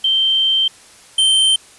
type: tone pair in turn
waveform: sine / square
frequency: 3129 / 3118 Hz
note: G7 / G7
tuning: -4 / -10 cents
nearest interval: unison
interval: 6 cents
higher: first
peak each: -12 / -11 dBFS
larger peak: second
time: 0.04-0.68 / 1.18-1.56 s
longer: first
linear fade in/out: 5 ms
effects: white hiss -44 dBFS RMS until 1.78 s + resampled to 24000 Hz